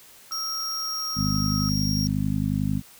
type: tone with pitch glide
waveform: sine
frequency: 1308 to 1284 Hz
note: E6 to E6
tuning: -14 to -46 cents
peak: -35 dBFS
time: 0.31-1.69 s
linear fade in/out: 0 ms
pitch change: -32 cents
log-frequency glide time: 0.74-1.04 s
type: tone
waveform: 45% pulse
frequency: 5588 Hz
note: F8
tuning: in tune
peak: -28 dBFS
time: 0.32-2.07 s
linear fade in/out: 0 ms
type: harmonic tone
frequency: 51.1 Hz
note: G#1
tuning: 27 cents flat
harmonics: 1 / 2 / 3 / 4 / 5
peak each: -32 / -29 / -27 / -27 / -29 dBFS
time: 1.15-2.82 s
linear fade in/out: 50 ms
effects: white hiss -50 dBFS RMS until 2.99 s